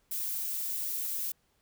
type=noise; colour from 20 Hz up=violet; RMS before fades=-34 dBFS; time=0.11-1.32 s; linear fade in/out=5 ms; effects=pink hiss -72 dBFS RMS until 1.61 s